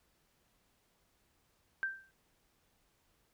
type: tone with exponential decay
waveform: sine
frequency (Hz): 1568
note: G6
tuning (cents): 0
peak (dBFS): -29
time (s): 1.83-2.11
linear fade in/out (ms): 0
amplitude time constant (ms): 60
effects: pink hiss -74 dBFS RMS until 3.33 s